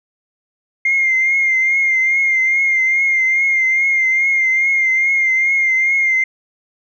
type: tone with vibrato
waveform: sine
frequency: 2114 Hz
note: C7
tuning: 17 cents sharp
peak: -11 dBFS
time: 0.85-6.24 s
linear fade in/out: 5 ms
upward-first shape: triangle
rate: 2.4 Hz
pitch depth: 48 cents each way
effects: tanh soft clip ceiling -7 dBFS